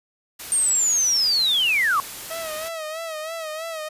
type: noise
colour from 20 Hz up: white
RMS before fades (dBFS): -35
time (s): 0.39-2.69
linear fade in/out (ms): 10
type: linear sweep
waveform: sine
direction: down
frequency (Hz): 8800 to 1060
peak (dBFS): -17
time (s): 0.52-2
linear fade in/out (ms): 0
type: tone with vibrato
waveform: sawtooth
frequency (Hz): 639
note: D#5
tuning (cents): +46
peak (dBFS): -25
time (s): 2.3-3.89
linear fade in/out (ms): 10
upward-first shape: sine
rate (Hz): 3.1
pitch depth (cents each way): 70
effects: resampled to 32000 Hz